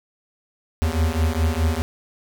square beating tone pair, 77.78 / 82.58 Hz, D#2 / E2, 0 / +4 cents, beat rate 4.8 Hz, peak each -22 dBFS, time 0.82-1.82 s, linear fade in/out 0 ms, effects none

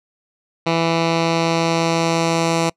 10% pulse tone with low-pass filter sweep, 165.7 Hz, E3, 9 cents sharp, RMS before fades -18 dBFS, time 0.66-2.7 s, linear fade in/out 10 ms, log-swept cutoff 3900 to 7500 Hz, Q 1.3, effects noise-tail reverb RT60 0.1 s tail -26 dB re dry

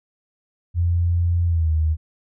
sine tone with pitch glide, 86.3 to 78.68 Hz, F2 to D#2, -20 to +20 cents, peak -16 dBFS, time 0.74-1.97 s, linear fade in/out 50 ms, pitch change -160 cents, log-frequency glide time 1.46-1.71 s, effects none

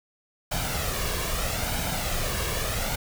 pink noise with flanger, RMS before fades -28 dBFS, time 0.51-2.96 s, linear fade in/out 10 ms, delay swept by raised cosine 1.3 to 1.81 ms, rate 0.78 Hz, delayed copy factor +0.55, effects none

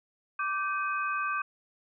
sine tone cluster, 1170 / 1550 / 2521 Hz, D6 / G6 / D#7, -7 / -20 / +22 cents, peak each -30 / -33 / -37 dBFS, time 0.39-1.42 s, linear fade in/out 5 ms, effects none

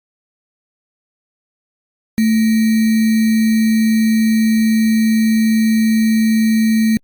sine tone with sample-and-hold, 221.2 Hz, A3, 9 cents sharp, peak -10 dBFS, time 2.18-6.97 s, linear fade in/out 0 ms, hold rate 2100 Hz, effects Opus 48 kbps

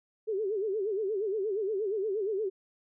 sine tone with vibrato, 410 Hz, G#4, 22 cents flat, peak -28 dBFS, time 0.27-2.5 s, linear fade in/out 20 ms, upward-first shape sine, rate 8.5 Hz, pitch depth 150 cents each way, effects none

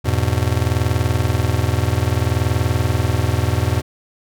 square chord, E major, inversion none, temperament just, 82.41 / 103.01 / 123.61 Hz, E2 / G#2 / B2, 0 / -14 / +2 cents, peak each -21 dBFS, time 0.04-3.82 s, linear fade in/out 20 ms, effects none

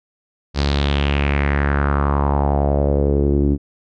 sawtooth tone with low-pass filter sweep, 71 Hz, C#2, 42 cents sharp, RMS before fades -17 dBFS, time 0.54-3.58 s, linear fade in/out 50 ms, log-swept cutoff 4800 to 290 Hz, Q 3.6, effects none

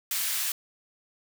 white high-pass noise, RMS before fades -29 dBFS, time 0.11-0.52 s, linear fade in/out 2 ms, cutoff 1500 Hz, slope 12 dB/octave, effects none

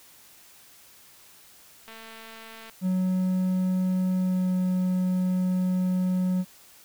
click train, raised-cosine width 0.3 ms, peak -29 dBFS, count 184, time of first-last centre 1.88-2.697 s, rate 224 Hz
triangle tone with pitch glide, 185 to 183.62 Hz, F#3 to F#3, 0 to -13 cents, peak -20 dBFS, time 2.81-6.45 s, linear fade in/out 50 ms, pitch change -13 cents, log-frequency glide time 4.14-4.54 s
effects white hiss -53 dBFS RMS until 6.84 s

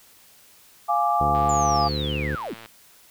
sine chord, D diminished, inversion first, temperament equal, 698.5 / 830.6 / 1174.7 Hz, F5 / Ab5 / D6, 0 / 0 / 0 cents, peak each -23 dBFS, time 0.88-1.89 s, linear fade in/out 20 ms
harmonic tone, 73.3 Hz, D2, 3 cents flat, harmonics 1 / 2 / 3 / 4 / 5 / 6 / 7, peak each -29 / -29 / -34 / -35 / -36 / -38 / -34 dBFS, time 1.2-2.36 s, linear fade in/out 10 ms
click train, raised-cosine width 0.3 ms, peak -25 dBFS, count 149, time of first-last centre 1.35-2.66 s, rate 113 Hz
sine linear sweep, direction down, 7230 to 161.2 Hz, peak -29 dBFS, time 1.49-2.54 s, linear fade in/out 5 ms
effects white hiss -53 dBFS RMS until 3.1 s

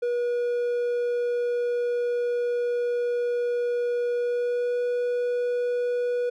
triangle tone with pitch glide, 482.7 to 487.7 Hz, B4 to B4, -40 to -22 cents, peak -21 dBFS, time 0.02-6.3 s, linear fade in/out 10 ms, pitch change +18 cents, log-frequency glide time 4.15-4.81 s, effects none

